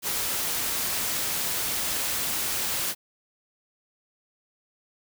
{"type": "noise", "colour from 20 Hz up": "white", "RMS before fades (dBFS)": -28, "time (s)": [0.02, 2.95], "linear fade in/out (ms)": 50, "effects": []}